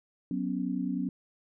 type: chord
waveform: sine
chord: F# suspended fourth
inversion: none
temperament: equal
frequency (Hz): 185 / 246.9 / 277.2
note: F#3 / B3 / C#4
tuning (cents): 0 / 0 / 0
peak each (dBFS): -33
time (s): 0.31-1.09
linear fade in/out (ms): 2
effects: none